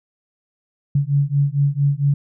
sine beating tone pair, 139.7 / 144.1 Hz, C#3 / D3, +14 / -33 cents, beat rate 4.4 Hz, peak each -18 dBFS, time 0.95-2.14 s, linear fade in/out 5 ms, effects none

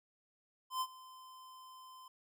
square tone with ADSR envelope, 1031 Hz, C6, 26 cents flat, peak -33 dBFS, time 0.7-2.08 s, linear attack 110 ms, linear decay 56 ms, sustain -20 dB, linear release 3 ms, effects none

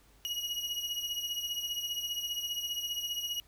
35% pulse beating tone pair, 2890 / 2905 Hz, F#7 / F#7, -41 / -32 cents, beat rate 15 Hz, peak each -34 / -36 dBFS, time 0.25-3.4 s, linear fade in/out 0 ms, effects added 50 Hz sine -63 dBFS peak until 3.47 s + pink hiss -64 dBFS RMS until 3.47 s

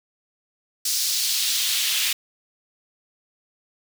pink noise with high-pass filter sweep, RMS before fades -23 dBFS, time 0.85-2.13 s, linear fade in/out 5 ms, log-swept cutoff 5200 to 2800 Hz, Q 1.7, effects none

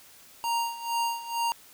square tone with tremolo, 932.3 Hz, A#5, in tune, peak -25 dBFS, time 0.44-1.52 s, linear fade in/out 0 ms, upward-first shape sine, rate 2.2 Hz, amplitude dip 80%, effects white hiss -53 dBFS RMS until 1.73 s

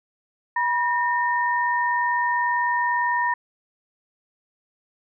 sine tone pair together, 968.9 / 1829 Hz, B5 / A#6, -33 / -33 cents, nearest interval major seventh, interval 1100 cents, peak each -21 / -24 dBFS, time 0.56-3.34 s, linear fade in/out 5 ms, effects none

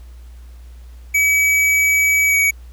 square tone with pitch glide, 2280 to 2259 Hz, C#7 to C#7, +48 to +32 cents, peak -13 dBFS, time 1.14-2.51 s, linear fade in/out 10 ms, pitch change -16 cents, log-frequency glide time 2.27-2.35 s, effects added 60 Hz sine -35 dBFS peak until 2.72 s + pink hiss -54 dBFS RMS until 2.72 s

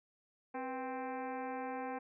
harmonic tone with a mistuned harmonic, 261.6 Hz, C4, in tune, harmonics 1 / 2 / 3 / 4 / 5 / 6 / 7 / 8 / 9 / 10, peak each -44 / -44 / -42 / -48 / -57 / -52 / -56 / -58 / -56 / -63 dBFS, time 0.54-1.99 s, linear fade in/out 10 ms, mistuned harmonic 2, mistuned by -93 cents, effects none

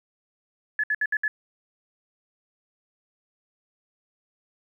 sine tone bursts, 1713 Hz, A6, 47 cents flat, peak -21 dBFS, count 5, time 0.79-1.28 s, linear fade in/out 2 ms, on 46 ms, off 65 ms, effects 10-bit

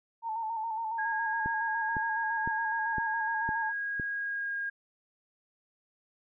sine tone with vibrato, 895 Hz, A5, 29 cents sharp, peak -31 dBFS, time 0.22-3.73 s, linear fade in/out 50 ms, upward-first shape square, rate 7.2 Hz, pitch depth 44 cents each way
sine tone with pitch glide, 1640 to 1624.9 Hz, G#6 to G#6, -22 to -38 cents, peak -31 dBFS, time 0.98-4.7 s, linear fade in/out 10 ms, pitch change -16 cents, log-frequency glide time 4.15-4.55 s
click train, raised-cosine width 3 ms, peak -24 dBFS, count 6, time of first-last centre 1.46-3.998 s, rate 1.97 Hz
effects none

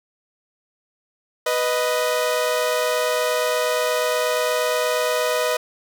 sawtooth tone pair together, 493.9 / 622.4 Hz, B4 / D#5, 0 / 0 cents, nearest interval major third, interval 400 cents, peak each -18 dBFS, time 1.46-5.57 s, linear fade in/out 5 ms, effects none

